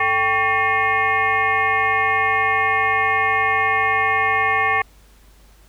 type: tone with frequency modulation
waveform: sine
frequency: 1463 Hz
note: F#6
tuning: 20 cents flat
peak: -15 dBFS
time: 0-4.82 s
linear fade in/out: 5 ms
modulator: 341 Hz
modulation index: 2.4
effects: added 50 Hz sine -48 dBFS peak until 5.68 s + pink hiss -54 dBFS RMS until 5.68 s